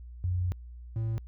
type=tone pair in turn; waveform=sine / triangle; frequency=90.1 / 112.28 Hz; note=F#2 / A2; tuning=-45 / +36 cents; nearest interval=major third; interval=381 cents; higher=second; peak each=-26 dBFS; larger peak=neither; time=0.24-0.52 / 0.96-1.18 s; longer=first; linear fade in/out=0 ms; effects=added 60 Hz sine -42 dBFS peak until 1.27 s